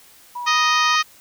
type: tone with vibrato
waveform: sine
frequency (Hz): 967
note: B5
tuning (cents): -37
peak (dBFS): -26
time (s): 0.35-0.96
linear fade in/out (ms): 10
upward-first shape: sine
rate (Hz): 5.5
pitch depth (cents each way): 13
type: harmonic tone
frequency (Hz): 622.3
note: D#5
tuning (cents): 0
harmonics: 2 / 3 / 4 / 5 / 6 / 7 / 8 / 9 / 10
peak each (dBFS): -18 / -22 / -24 / -26 / -28 / -29 / -30 / -31 / -32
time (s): 0.46-1.03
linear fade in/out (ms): 20
effects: white hiss -49 dBFS RMS until 1.2 s